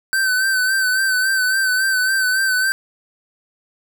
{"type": "tone with vibrato", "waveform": "square", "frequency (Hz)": 1534, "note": "G6", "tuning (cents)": -38, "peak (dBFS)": -16, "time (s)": [0.13, 2.72], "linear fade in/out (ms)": 0, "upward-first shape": "sine", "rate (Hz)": 3.6, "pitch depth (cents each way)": 43, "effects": ["8-bit"]}